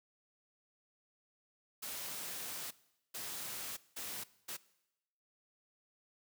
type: noise bursts at uneven times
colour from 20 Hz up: white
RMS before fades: -43 dBFS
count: 4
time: 1.82-2.71 / 3.14-3.77 / 3.96-4.24 / 4.48-4.57 s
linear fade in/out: 10 ms
effects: noise-tail reverb RT60 0.9 s tail -20 dB re dry + high-pass 100 Hz 12 dB/octave